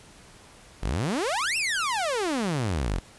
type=exponential two-way sweep; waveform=sawtooth; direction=up then down; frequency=38.89 to 2794 to 38.89 Hz; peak=-21 dBFS; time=0.82-3 s; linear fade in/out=20 ms; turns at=1.57 s; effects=pink hiss -51 dBFS RMS until 3.18 s + resampled to 24000 Hz